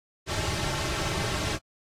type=noise with comb filter; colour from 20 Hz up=pink; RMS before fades=-29 dBFS; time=0.26-1.59 s; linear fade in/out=50 ms; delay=4.1 ms; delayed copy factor=-0.8; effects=low-pass 7000 Hz 12 dB/octave + AAC 48 kbps